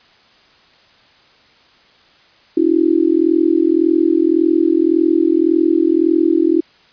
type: tone with amplitude modulation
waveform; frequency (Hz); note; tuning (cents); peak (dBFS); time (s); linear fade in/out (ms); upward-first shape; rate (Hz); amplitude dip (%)
sine; 329.6; E4; 0; -6; 2.57-6.61; 5; sine; 41.8; 100
effects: white hiss -50 dBFS RMS until 6.92 s + resampled to 11025 Hz